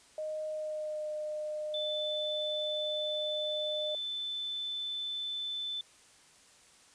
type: tone with pitch glide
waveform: sine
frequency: 619 to 608.7 Hz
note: D#5 to D#5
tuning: -9 to -38 cents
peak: -34 dBFS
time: 0.18-3.95 s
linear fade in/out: 2 ms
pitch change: -29 cents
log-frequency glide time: 0.49-1.11 s
type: tone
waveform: sine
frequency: 3520 Hz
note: A7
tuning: in tune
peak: -34 dBFS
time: 1.74-5.81 s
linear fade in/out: 2 ms
effects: white hiss -60 dBFS RMS until 6.94 s + resampled to 22050 Hz